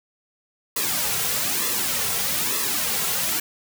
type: noise with flanger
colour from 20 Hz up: white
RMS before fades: -24 dBFS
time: 0.76-3.4 s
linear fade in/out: 5 ms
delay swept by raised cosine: 1.3 to 3.4 ms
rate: 1.1 Hz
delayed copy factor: -0.75
effects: none